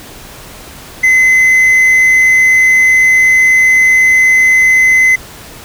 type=tone; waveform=triangle; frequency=2042 Hz; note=C7; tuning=43 cents flat; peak=-3 dBFS; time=1.03-5.16 s; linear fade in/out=10 ms; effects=pink hiss -32 dBFS RMS until 5.64 s